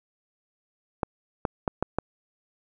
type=clicks; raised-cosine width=1 ms; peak=-10 dBFS; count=5; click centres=1.032 / 1.452 / 1.678 / 1.826 / 1.986 s; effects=none